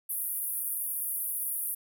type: band-pass noise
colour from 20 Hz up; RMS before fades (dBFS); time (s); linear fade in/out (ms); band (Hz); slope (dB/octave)
pink; -33; 0.09-1.75; 10; 9800 to 16000; 96
effects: none